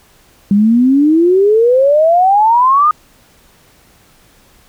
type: exponential sweep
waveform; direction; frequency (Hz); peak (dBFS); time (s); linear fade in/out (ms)
sine; up; 196 to 1248; -6; 0.51-2.91; 2
effects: pink hiss -48 dBFS RMS until 4.68 s